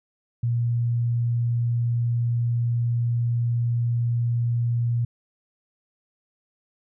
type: tone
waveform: sine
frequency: 118.6 Hz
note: A#2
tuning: 30 cents sharp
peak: -20 dBFS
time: 0.43-5.05 s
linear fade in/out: 5 ms
effects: none